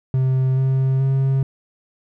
triangle tone with pitch steps, 130.81 / 132.71 / 134.64 Hz, C3 / C3 / C3, 0 / +25 / +50 cents, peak -13 dBFS, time 0.14-1.43 s, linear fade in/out 2 ms, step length 430 ms, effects none

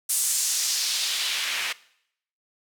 white noise with band-pass filter sweep, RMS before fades -26 dBFS, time 0.09-1.73 s, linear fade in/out 10 ms, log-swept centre 9500 to 2100 Hz, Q 1.5, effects noise-tail reverb RT60 0.7 s tail -20 dB re dry

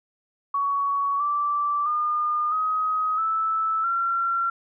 sine tone with pitch steps, 1122 / 1166.9 / 1213.7 / 1262.3 / 1312.9 / 1365.5 Hz, C#6 / D6 / D#6 / D#6 / E6 / F6, +21 / -11 / -43 / +25 / -7 / -39 cents, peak -21 dBFS, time 0.54-4.5 s, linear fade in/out 5 ms, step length 660 ms, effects none

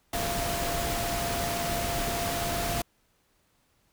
sine tone in noise, 690 Hz, F5, 21 cents flat, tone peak -32 dBFS, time 0.13-2.82 s, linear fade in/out 5 ms, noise pink, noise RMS -31 dBFS, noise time 0.13-2.82 s, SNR -4 dB, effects pink hiss -69 dBFS RMS until 3.92 s

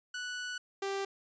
sawtooth tone pair in turn, 1480 / 392.8 Hz, F#6 / G4, 0 / +4 cents, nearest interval octave + major seventh, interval 2296 cents, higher first, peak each -33 / -29 dBFS, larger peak second, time 0.14-0.58 / 0.82-1.05 s, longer first, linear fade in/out 5 ms, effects resampled to 16000 Hz

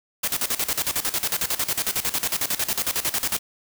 white noise with tremolo, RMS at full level -23 dBFS, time 0.23-3.39 s, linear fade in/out 10 ms, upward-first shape square, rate 11 Hz, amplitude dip 80%, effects none

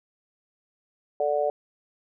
sine chord, D major, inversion second, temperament just, 440.5 / 587.3 / 734.2 Hz, A4 / D5 / F#5, +2 / 0 / -14 cents, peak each -28 / -24 / -28 dBFS, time 1.2-1.5 s, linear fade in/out 2 ms, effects none

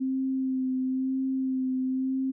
sine tone with vibrato, 261.6 Hz, C4, in tune, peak -25 dBFS, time 0-2.32 s, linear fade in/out 20 ms, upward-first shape sine, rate 1 Hz, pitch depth 20 cents each way, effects none

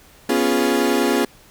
35% pulse chord, C# dominant seventh, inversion third, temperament equal, 246.9 / 277.2 / 349.2 / 415.3 Hz, B3 / C#4 / E#4 / G#4, 0 / 0 / 0 / 0 cents, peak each -20 dBFS, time 0.29-1.25 s, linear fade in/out 5 ms, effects pink hiss -49 dBFS RMS until 1.5 s

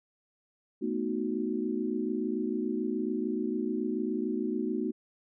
sine chord, B dominant seventh, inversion third, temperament equal, 220 / 246.9 / 311.1 / 370 Hz, A3 / B3 / D#4 / F#4, 0 / 0 / 0 / 0 cents, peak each -34 dBFS, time 0.81-4.92 s, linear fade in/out 20 ms, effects none

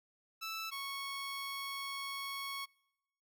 15% pulse tone pair in turn, 1318.5 / 1104.6 Hz, E6 / C#6, 0 / -6 cents, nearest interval minor third, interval 306 cents, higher first, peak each -33 / -33 dBFS, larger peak neither, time 0.41-0.71 / 0.71-2.66 s, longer second, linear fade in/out 20 ms, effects noise-tail reverb RT60 0.9 s tail -26 dB re dry

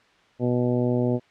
harmonic tone, 123 Hz, B2, 7 cents flat, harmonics 1 / 2 / 3 / 4 / 5 / 6 / 7, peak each -25 / -24 / -27 / -29 / -31 / -42 / -41 dBFS, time 0.39-1.2 s, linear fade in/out 50 ms, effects white hiss -58 dBFS RMS until 1.3 s + low-pass 3000 Hz 12 dB/octave

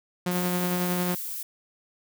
sawtooth tone with tremolo, 178.8 Hz, F3, 41 cents sharp, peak -20 dBFS, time 0.26-1.15 s, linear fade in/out 5 ms, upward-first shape sine, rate 11 Hz, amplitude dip 25%
violet noise, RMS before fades -34 dBFS, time 0.31-1.43 s, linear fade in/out 5 ms
effects none

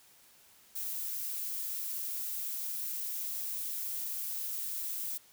violet noise, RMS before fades -37 dBFS, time 0.75-5.18 s, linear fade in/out 10 ms, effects white hiss -61 dBFS RMS until 5.32 s

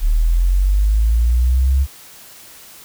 sine linear sweep, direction up, 36.23 to 68.9 Hz, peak -11 dBFS, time 0-1.87 s, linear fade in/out 50 ms, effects white hiss -41 dBFS RMS until 2.84 s

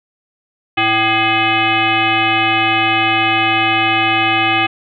sine tone with frequency modulation, 1661.2 Hz, G#6, in tune, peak -11 dBFS, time 0.77-4.67 s, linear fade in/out 10 ms, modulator 443 Hz, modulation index 3, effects none

